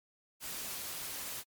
white noise, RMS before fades -41 dBFS, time 0.4-1.44 s, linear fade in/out 50 ms, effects MP3 96 kbps

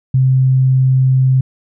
sine tone, 130.81 Hz, C3, in tune, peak -8 dBFS, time 0.14-1.41 s, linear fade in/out 5 ms, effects none

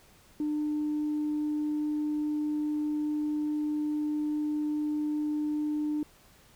sine tone, 300.4 Hz, D4, 39 cents sharp, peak -26 dBFS, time 0.4-6.03 s, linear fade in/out 2 ms, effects tanh soft clip ceiling -24 dBFS + pink hiss -59 dBFS RMS until 6.55 s

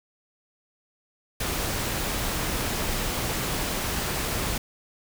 pink noise, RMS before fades -28 dBFS, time 1.4-4.58 s, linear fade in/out 5 ms, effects none

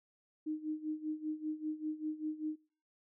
sine tone with tremolo, 308.8 Hz, D#4, 13 cents flat, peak -33 dBFS, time 0.46-2.56 s, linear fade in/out 10 ms, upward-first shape sine, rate 5.1 Hz, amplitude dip 85%, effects noise-tail reverb RT60 0.5 s tail -26 dB re dry

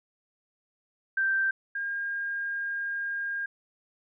sine tone pair in turn, 1568 / 1613.9 Hz, G6 / G6, 0 / +50 cents, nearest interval unison, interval 50 cents, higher second, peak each -23 / -29 dBFS, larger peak first, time 1.17-1.51 / 1.75-3.46 s, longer second, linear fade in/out 5 ms, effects none

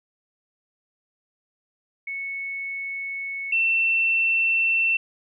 sine tone pair in turn, 2208 / 2690 Hz, C#7 / E7, -7 / +34 cents, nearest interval minor third, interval 341 cents, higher second, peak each -28 / -18 dBFS, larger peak second, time 2.07-3.52 / 3.52-4.97 s, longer neither, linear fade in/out 5 ms, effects none

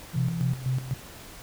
sine tone, 168.4 Hz, E3, 37 cents sharp, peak -28 dBFS, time 0.13-0.54 s, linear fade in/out 20 ms
sine tone with tremolo, 129.1 Hz, C3, 23 cents flat, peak -23 dBFS, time 0.16-0.94 s, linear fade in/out 5 ms, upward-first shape square, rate 4 Hz, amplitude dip 75%
effects pink hiss -45 dBFS RMS until 1.42 s

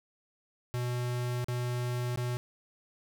square tone with dropouts, 122.8 Hz, B2, 9 cents flat, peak -31 dBFS, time 0.74-2.37 s, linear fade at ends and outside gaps 0 ms, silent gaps 1.444-1.484 / 2.159-2.174 s, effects none

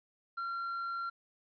triangle tone, 1373 Hz, F6, 30 cents flat, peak -33 dBFS, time 0.37-1.1 s, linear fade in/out 10 ms, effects resampled to 11025 Hz + 12-bit

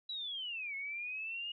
sine linear two-way sweep, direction down then up, 3951 to 2173 to 2878 Hz, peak -38 dBFS, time 0.09-1.52 s, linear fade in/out 5 ms, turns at 0.75 s, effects none

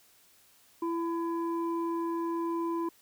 sine tone pair together, 335.1 / 1006.4 Hz, E4 / B5, +29 / +32 cents, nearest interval octave + perfect fifth, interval 1903 cents, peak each -29 / -34 dBFS, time 0.82-2.89 s, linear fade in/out 5 ms, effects tanh soft clip ceiling -24 dBFS + white hiss -62 dBFS RMS until 3.01 s

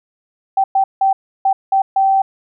sine tone bursts at uneven times, 776 Hz, G5, 18 cents flat, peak -10 dBFS, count 6, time 0.57-0.64 / 0.75-0.84 / 1.01-1.13 / 1.45-1.53 / 1.72-1.82 / 1.96-2.22 s, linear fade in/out 5 ms, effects none

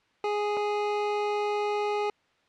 25% pulse tone pair in turn, 415.3 / 415.3 Hz, G#4 / G#4, 0 / 0 cents, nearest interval unison, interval 0 cents, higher neither, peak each -22 dBFS, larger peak neither, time 0.24-0.57 / 0.57-2.1 s, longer second, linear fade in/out 2 ms, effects white hiss -66 dBFS RMS until 2.48 s + low-pass 3000 Hz 12 dB/octave

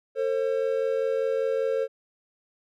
triangle tone pair together, 450 / 535.1 Hz, A4 / C5, +39 / +39 cents, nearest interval minor third, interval 300 cents, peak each -24 dBFS, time 0.15-1.88 s, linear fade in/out 50 ms, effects none

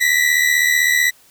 40% pulse tone pair together, 1924.2 / 2000 Hz, B6 / B6, -46 / +21 cents, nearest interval minor second, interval 67 cents, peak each -15 dBFS, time 0-1.11 s, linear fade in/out 20 ms, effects white hiss -51 dBFS RMS until 1.3 s

